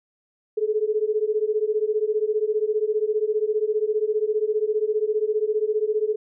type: beating tone pair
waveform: sine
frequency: 421.3 / 436.3 Hz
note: G#4 / A4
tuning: +25 / -15 cents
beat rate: 15 Hz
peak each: -23 dBFS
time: 0.57-6.16 s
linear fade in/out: 10 ms
effects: none